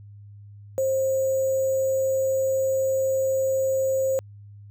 sine tone with sample-and-hold, 531 Hz, C5, 25 cents sharp, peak -20 dBFS, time 0.78-4.19 s, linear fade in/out 0 ms, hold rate 7350 Hz, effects added 102 Hz sine -42 dBFS peak until 4.7 s

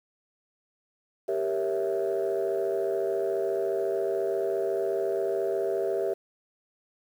sine chord, G diminished seventh, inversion none, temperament equal, 392 / 466.2 / 554.4 / 659.3 Hz, G4 / Bb4 / Db5 / Fb5, 0 / 0 / 0 / 0 cents, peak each -27 / -31 / -33 / -30 dBFS, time 1.28-6.14 s, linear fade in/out 10 ms, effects tanh soft clip ceiling -19 dBFS + 9-bit

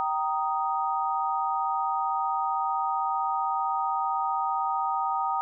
sine chord, Eb major, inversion first, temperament just, 777.8 / 933.4 / 1244.5 Hz, G5 / Bb5 / Eb6, -14 / +2 / 0 cents, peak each -29 dBFS, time 0-5.41 s, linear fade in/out 0 ms, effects none

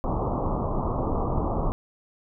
pink low-pass noise, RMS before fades -26 dBFS, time 0.04-1.72 s, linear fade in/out 0 ms, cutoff 1200 Hz, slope 96 dB/octave, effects none

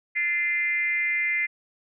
sine tone with frequency modulation, 2075 Hz, C7, 15 cents flat, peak -22 dBFS, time 0.15-1.47 s, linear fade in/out 20 ms, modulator 328 Hz, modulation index 0.61, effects none

